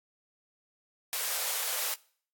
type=high-pass noise; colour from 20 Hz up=white; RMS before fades=-32 dBFS; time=1.13-1.94 s; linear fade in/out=0 ms; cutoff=440 Hz; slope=96 dB/octave; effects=noise-tail reverb RT60 0.5 s tail -22 dB re dry + AAC 64 kbps